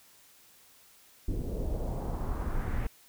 brown noise with low-pass filter sweep, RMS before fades -32 dBFS, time 1.28-2.87 s, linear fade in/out 5 ms, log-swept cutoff 360 to 2100 Hz, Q 1.8, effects white hiss -59 dBFS RMS until 3.08 s

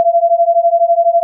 sine beating tone pair, 674 / 686 Hz, E5 / F5, +38 / -31 cents, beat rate 12 Hz, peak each -11 dBFS, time 0-1.23 s, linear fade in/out 0 ms, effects none

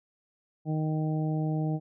harmonic tone, 155.56 Hz, D#3, in tune, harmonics 1 / 2 / 3 / 4 / 5, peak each -27 / -33 / -41 / -41 / -41 dBFS, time 0.65-1.8 s, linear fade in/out 50 ms, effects none

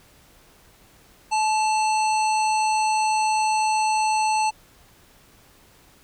harmonic tone with a mistuned harmonic, 866 Hz, A5, 28 cents flat, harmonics 1 / 3 / 5 / 7 / 9 / 10, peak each -19 / -29 / -33 / -36 / -38 / -39 dBFS, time 1.31-4.51 s, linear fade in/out 20 ms, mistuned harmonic 3, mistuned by +48 cents, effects pink hiss -54 dBFS RMS until 6.03 s

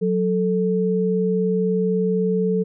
sine tone pair together, 183.83 / 440 Hz, F#3 / A4, -11 / 0 cents, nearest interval octave + minor third, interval 1511 cents, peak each -20 dBFS, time 0.01-2.64 s, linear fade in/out 20 ms, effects none

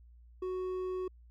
sine tone with hard clipping, 370 Hz, F#4, in tune, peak -35 dBFS, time 0.42-1.08 s, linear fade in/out 5 ms, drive 5 dB, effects added 59 Hz sine -54 dBFS peak until 1.3 s

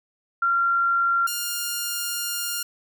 sine / 5% pulse tone pair in turn, 1378 / 1408.6 Hz, F6 / F6, -24 / +14 cents, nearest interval unison, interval 38 cents, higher second, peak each -18 / -14 dBFS, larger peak second, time 0.42-1.27 / 1.27-2.63 s, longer second, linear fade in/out 5 ms, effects none

